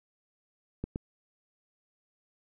clicks, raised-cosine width 3 ms, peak -20 dBFS, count 2, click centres 0.84 / 0.959 s, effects none

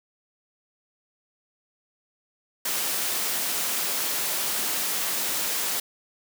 white high-pass noise, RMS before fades -27 dBFS, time 2.65-5.8 s, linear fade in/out 5 ms, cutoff 200 Hz, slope 12 dB/octave, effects none

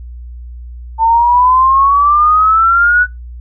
sine exponential sweep, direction up, 892 to 1488 Hz, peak -6 dBFS, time 0.98-3.07 s, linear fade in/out 50 ms, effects noise-tail reverb RT60 0.2 s tail -23 dB re dry + added 60 Hz sine -26 dBFS peak until 3.4 s

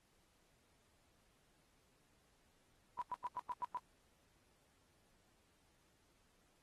sine tone bursts, 987.8 Hz, B5, in tune, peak -38 dBFS, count 7, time 2.99-3.772 s, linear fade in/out 0 ms, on 26 ms, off 100 ms, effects pink hiss -75 dBFS RMS until 6.62 s + AAC 32 kbps

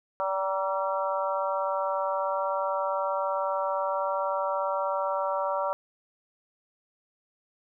harmonic tone with a mistuned harmonic, 192.9 Hz, G3, 28 cents flat, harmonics 3 / 4 / 5 / 6 / 7, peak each -29 / -35 / -31 / -34 / -35 dBFS, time 0.2-5.73 s, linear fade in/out 0 ms, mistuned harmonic 5, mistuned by -30 cents, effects none

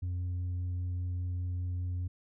triangle tone with tanh clipping, 89.5 Hz, F2, 43 cents sharp, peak -32 dBFS, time 0.02-2.08 s, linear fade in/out 10 ms, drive 7 dB, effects none

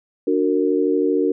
sine chord, D augmented, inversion none, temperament just, 293.7 / 367.1 / 458.9 Hz, D4 / F#4 / A#4, 0 / -14 / -27 cents, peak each -20 dBFS, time 0.27-1.32 s, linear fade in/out 5 ms, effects none

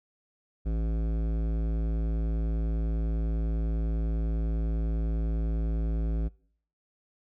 sine tone with hard clipping, 55 Hz, A1, in tune, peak -28 dBFS, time 0.65-6.29 s, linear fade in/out 20 ms, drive 15 dB, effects noise-tail reverb RT60 0.6 s tail -24 dB re dry

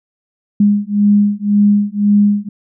sine beating tone pair, 204.3 / 206.2 Hz, G#3 / G#3, -28 / -12 cents, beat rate 1.9 Hz, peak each -12 dBFS, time 0.6-2.49 s, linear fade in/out 5 ms, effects none

